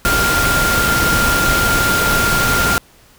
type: tone in noise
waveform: sine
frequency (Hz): 1396.9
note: F6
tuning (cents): 0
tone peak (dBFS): -15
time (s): 0.05-2.78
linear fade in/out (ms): 0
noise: pink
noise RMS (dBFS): -17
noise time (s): 0.05-2.78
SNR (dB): -1
effects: pink hiss -48 dBFS RMS until 3.18 s